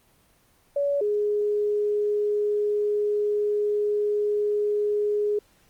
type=tone pair in turn; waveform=sine; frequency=568 / 416.1 Hz; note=C#5 / G#4; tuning=+42 / +3 cents; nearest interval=perfect fourth; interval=539 cents; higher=first; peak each=-21 dBFS; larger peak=neither; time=0.76-1.01 / 1.01-5.39 s; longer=second; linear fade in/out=5 ms; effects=pink hiss -61 dBFS RMS until 5.69 s + Opus 24 kbps